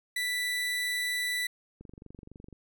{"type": "tone", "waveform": "30% pulse", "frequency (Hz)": 1975.5, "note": "B6", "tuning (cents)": 0, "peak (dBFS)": -26, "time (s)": [0.16, 1.47], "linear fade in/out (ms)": 5}
{"type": "click train", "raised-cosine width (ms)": 3, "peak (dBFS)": -34, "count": 18, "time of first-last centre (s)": [1.81, 2.527], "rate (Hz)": 23.7}
{"effects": []}